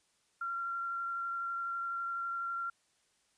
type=tone with vibrato; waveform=sine; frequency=1374 Hz; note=F6; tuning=29 cents flat; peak=-34 dBFS; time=0.41-2.7 s; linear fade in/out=5 ms; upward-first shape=triangle; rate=12 Hz; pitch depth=11 cents each way; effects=white hiss -73 dBFS RMS until 3.37 s + resampled to 22050 Hz